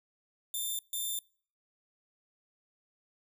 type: tone bursts at uneven times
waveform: 5% pulse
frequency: 3576 Hz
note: A7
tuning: 27 cents sharp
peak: -25 dBFS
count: 2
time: 0.54-0.79 / 0.93-1.19 s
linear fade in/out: 2 ms
effects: noise-tail reverb RT60 0.5 s tail -26 dB re dry